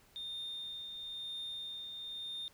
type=tone with tremolo; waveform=sine; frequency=3639 Hz; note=A#7; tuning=42 cents flat; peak=-37 dBFS; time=0.16-2.48 s; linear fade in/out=0 ms; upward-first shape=triangle; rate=1 Hz; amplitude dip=45%; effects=tanh soft clip ceiling -37 dBFS + pink hiss -65 dBFS RMS until 2.53 s